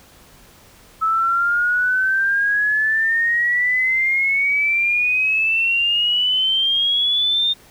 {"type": "exponential sweep", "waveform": "sine", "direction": "up", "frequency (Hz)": [1300, 3655], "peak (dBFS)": -15, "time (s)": [1.01, 7.54], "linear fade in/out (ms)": 20, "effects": ["pink hiss -48 dBFS RMS until 7.7 s"]}